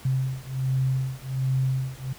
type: beating tone pair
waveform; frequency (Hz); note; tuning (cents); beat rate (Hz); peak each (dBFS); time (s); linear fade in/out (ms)
sine; 130.81 / 132.11; C3 / C3; 0 / +17; 1.3; -26; 0.05-2.13; 5
effects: added 79 Hz sine -53 dBFS peak until 2.18 s + pink hiss -47 dBFS RMS until 2.18 s